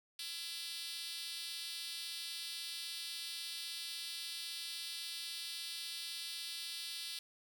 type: tone with high-pass filter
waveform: 5% pulse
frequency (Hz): 336.3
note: E4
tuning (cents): +35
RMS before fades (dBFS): -44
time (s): 0.19-7.19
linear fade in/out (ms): 2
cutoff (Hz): 4200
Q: 1.7
effects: 10-bit